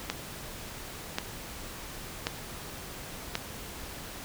click train, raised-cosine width 0.2 ms, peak -11 dBFS, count 4, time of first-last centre 0.1-3.354 s, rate 0.922 Hz, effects pink hiss -42 dBFS RMS until 4.24 s

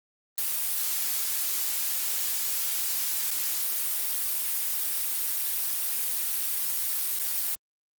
blue noise with dropouts, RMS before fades -28 dBFS, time 0.38-7.55 s, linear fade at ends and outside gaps 0 ms, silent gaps 3.306-3.313 / 7.188-7.197 s, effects Opus 32 kbps

